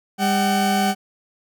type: tone pair together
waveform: 40% pulse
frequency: 200.6 / 756.9 Hz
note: G3 / F#5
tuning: +40 / +39 cents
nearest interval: octave + major seventh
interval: 2299 cents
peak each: -19 dBFS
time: 0.18-0.95 s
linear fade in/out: 50 ms
effects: none